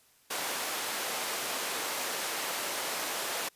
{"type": "high-pass noise", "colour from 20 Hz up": "pink", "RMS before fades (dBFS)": -34, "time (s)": [0.3, 3.49], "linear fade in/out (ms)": 10, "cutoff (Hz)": 510, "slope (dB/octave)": 12, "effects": ["white hiss -64 dBFS RMS until 3.55 s", "resampled to 32000 Hz"]}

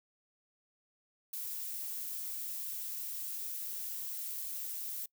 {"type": "noise", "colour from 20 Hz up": "violet", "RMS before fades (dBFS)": -40, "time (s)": [1.33, 5.06], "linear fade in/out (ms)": 5, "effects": ["noise-tail reverb RT60 0.1 s tail -23 dB re dry"]}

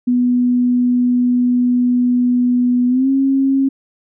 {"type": "tone with pitch glide", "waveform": "sine", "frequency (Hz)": [246.4, 270.3], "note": ["B3", "C#4"], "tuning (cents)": [-4, -44], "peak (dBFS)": -11, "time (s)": [0.07, 3.69], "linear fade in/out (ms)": 10, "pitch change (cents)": 160, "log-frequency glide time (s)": [2.88, 3.09], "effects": []}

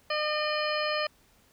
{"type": "harmonic tone with a mistuned harmonic", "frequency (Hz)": 606, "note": "D#5", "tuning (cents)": -46, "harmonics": [1, 2, 3, 4, 5, 7, 8], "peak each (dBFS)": [-30, -33, -35, -36, -37, -38, -39], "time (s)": [0.1, 1.07], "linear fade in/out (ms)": 5, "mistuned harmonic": 8, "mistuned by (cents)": 66, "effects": ["pink hiss -63 dBFS RMS until 1.52 s"]}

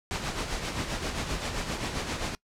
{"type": "noise with tremolo", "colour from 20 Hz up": "pink", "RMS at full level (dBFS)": -30, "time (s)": [0.11, 2.35], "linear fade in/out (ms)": 0, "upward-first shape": "sine", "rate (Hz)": 7.6, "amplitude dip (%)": 50, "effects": ["noise-tail reverb RT60 0.1 s tail -23 dB re dry", "low-pass 7000 Hz 12 dB/octave"]}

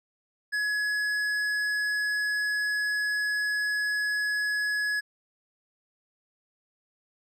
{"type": "tone with tanh clipping", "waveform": "sine", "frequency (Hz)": 1688, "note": "G#6", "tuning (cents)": 28, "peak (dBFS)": -27, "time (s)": [0.52, 5.01], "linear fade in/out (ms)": 20, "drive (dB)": 11, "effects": []}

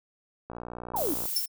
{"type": "click train", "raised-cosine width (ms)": 1, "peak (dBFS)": -24, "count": 46, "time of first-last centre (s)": [0.5, 1.255], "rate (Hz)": 59.6}
{"type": "exponential sweep", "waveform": "sine", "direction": "down", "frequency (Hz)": [1027, 261.6], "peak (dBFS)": -27, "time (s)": [0.94, 1.14], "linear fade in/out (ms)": 5}
{"type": "noise", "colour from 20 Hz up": "violet", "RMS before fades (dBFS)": -32, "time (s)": [0.96, 1.46], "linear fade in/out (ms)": 5}
{"type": "tone with exponential decay", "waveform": "sawtooth", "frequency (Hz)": 5380, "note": "E8", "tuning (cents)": 34, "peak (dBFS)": -19, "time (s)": [1.36, 1.48], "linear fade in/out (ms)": 5, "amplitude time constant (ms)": 25}
{"effects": []}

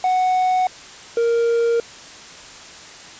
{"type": "tone pair in turn", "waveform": "triangle", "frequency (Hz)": [740, 466.2], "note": ["F#5", "A#4"], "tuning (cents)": [0, 0], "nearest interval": "minor sixth", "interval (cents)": 800, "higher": "first", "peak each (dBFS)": -13, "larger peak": "neither", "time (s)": [[0.04, 0.67], [1.17, 1.8]], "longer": "neither", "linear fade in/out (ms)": 2, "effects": ["white hiss -39 dBFS RMS until 3.19 s", "resampled to 16000 Hz"]}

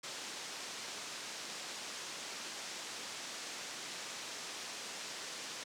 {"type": "low-pass noise", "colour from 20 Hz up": "white", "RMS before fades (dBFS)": -45, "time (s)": [0.03, 5.64], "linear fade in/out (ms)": 10, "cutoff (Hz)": 7100, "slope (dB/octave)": 24, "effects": ["high-pass 200 Hz 12 dB/octave"]}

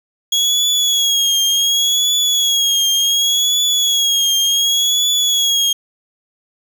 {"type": "tone with vibrato", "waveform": "30% pulse", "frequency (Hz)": 3322, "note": "G#7", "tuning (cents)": 0, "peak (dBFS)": -10, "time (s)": [0.32, 5.73], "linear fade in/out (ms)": 5, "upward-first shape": "triangle", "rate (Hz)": 0.68, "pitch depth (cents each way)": 66, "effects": ["7-bit"]}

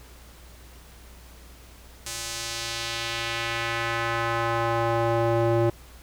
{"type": "tone with band-pass filter sweep", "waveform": "square", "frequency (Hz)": 116, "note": "A#2", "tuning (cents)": -8, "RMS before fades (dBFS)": -26, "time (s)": [2.06, 5.7], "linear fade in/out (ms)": 5, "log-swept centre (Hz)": [7600, 430], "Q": 1.1, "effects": ["added 60 Hz sine -47 dBFS peak until 6.02 s", "pink hiss -51 dBFS RMS until 6.02 s"]}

